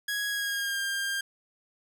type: tone with pitch glide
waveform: sawtooth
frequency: 1661.2 to 1600.9 Hz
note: G#6 to G6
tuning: 0 to +36 cents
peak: -25 dBFS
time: 0.08-1.21 s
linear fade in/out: 5 ms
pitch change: -64 cents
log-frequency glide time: 0.28-0.8 s
effects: none